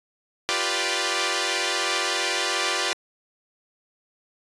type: chord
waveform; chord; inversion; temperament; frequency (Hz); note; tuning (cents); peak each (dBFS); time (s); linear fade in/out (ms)
5% pulse; G dominant seventh; third; equal; 349.2 / 392 / 493.9 / 587.3; F4 / G4 / B4 / D5; 0 / 0 / 0 / 0; -17; 0.49-2.93; 0
effects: resampled to 22050 Hz